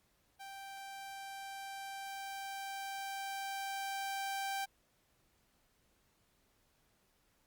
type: tone with level ramp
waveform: sawtooth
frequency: 784 Hz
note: G5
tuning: in tune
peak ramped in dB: -43 to -32 dBFS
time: 0.39-4.66 s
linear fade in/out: 20 ms
effects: pink hiss -74 dBFS RMS until 7.46 s + Opus 48 kbps